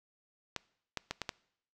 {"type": "clicks", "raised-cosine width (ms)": 0.2, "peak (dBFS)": -17, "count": 5, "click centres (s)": [0.563, 0.973, 1.11, 1.217, 1.292], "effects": ["noise-tail reverb RT60 0.7 s tail -23 dB re dry"]}